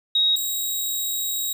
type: tone pair in turn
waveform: sine / 10% pulse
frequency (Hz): 3785 / 3814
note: A#7 / A#7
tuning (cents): +26 / +39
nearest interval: unison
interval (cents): 13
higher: second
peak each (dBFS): -16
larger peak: neither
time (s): 0.15-0.36 / 0.36-1.53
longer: second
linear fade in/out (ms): 5
effects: 8-bit